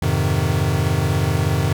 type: chord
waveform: square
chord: F minor seventh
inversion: none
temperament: equal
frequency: 87.31 / 103.83 / 130.81 / 155.56 Hz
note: F2 / Ab2 / C3 / Eb3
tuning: 0 / 0 / 0 / 0 cents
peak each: -23 dBFS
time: 0.02-1.73 s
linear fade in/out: 5 ms
effects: none